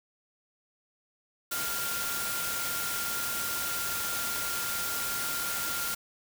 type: tone in noise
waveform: sine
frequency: 1396.9 Hz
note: F6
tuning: in tune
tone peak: -36 dBFS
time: 1.51-5.95 s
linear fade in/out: 10 ms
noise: white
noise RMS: -33 dBFS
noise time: 1.51-5.95 s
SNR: -6 dB
effects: none